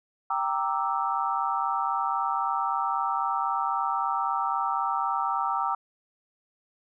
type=chord; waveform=sine; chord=E half-diminished seventh; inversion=first; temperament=equal; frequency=784 / 932.3 / 1174.7 / 1318.5 Hz; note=G5 / Bb5 / D6 / E6; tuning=0 / 0 / 0 / 0 cents; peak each=-30 dBFS; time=0.3-5.75 s; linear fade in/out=5 ms; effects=none